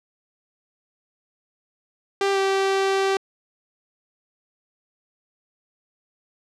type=tone with pitch glide; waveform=sawtooth; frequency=394.6 to 388.3 Hz; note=G4 to G4; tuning=+11 to -16 cents; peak=-15 dBFS; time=2.21-3.17 s; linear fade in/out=2 ms; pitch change=-27 cents; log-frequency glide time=2.32-2.38 s; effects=low-pass 6000 Hz 12 dB/octave